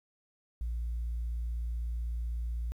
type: tone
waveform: sine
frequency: 58 Hz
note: A#1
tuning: 8 cents flat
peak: -30 dBFS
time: 0.61-2.72 s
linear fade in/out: 0 ms
effects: tanh soft clip ceiling -29 dBFS + 11-bit